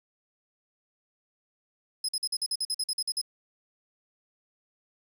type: tone bursts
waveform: 30% pulse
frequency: 5090 Hz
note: D#8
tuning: 39 cents sharp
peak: -23 dBFS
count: 13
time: 2.04-3.215 s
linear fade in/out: 5 ms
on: 47 ms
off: 47 ms
effects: none